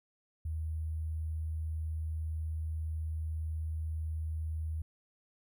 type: tone with sample-and-hold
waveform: sine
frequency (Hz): 79.1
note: D#2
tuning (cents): +29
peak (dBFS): -33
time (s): 0.45-4.82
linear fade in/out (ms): 5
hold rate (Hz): 11025
effects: none